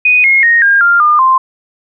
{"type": "tone with pitch steps", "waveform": "sine", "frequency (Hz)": [2487, 2153, 1863.1, 1612.6, 1395.8, 1208.1, 1045.7], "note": ["D#7", "C7", "A#6", "G6", "F6", "D6", "C6"], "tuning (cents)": [-1, 49, -1, 49, -1, 49, -1], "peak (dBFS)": -5, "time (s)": [0.05, 1.38], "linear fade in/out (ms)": 5, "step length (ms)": 190, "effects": []}